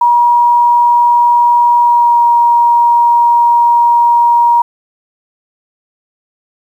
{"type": "tone with pitch glide", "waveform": "sine", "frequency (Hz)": [956, 947.2], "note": ["A#5", "A#5"], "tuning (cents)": [43, 27], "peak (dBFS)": -5, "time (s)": [0.01, 4.62], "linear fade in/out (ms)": 5, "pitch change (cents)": -16, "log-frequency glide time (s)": [1.8, 2.26], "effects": ["7-bit"]}